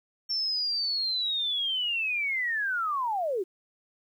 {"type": "linear sweep", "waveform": "sine", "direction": "down", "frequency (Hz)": [5430, 343.9], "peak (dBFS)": -26, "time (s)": [0.29, 3.44], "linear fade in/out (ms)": 20, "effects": ["10-bit"]}